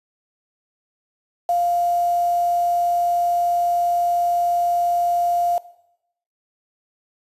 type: tone with quantisation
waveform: sine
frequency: 698.5 Hz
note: F5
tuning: in tune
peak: -16 dBFS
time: 1.49-5.58 s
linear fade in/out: 2 ms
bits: 6
effects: noise-tail reverb RT60 0.8 s tail -18 dB re dry + resampled to 32000 Hz